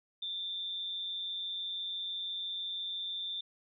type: tone with amplitude modulation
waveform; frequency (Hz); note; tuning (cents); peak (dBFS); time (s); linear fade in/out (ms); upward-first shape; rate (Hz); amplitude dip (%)
sine; 3570; A7; +24; -33; 0.22-3.41; 5; sine; 186; 50
effects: none